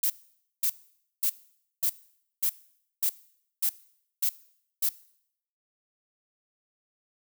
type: noise bursts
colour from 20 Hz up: violet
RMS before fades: -25 dBFS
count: 9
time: 0.03-4.891 s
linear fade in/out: 5 ms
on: 69 ms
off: 530 ms
effects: noise-tail reverb RT60 0.7 s tail -20 dB re dry